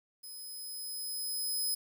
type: tone with level ramp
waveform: 10% pulse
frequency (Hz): 5070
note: D#8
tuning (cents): +32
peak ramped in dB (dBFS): -39 to -24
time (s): 0.23-1.75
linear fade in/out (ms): 10
effects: 11-bit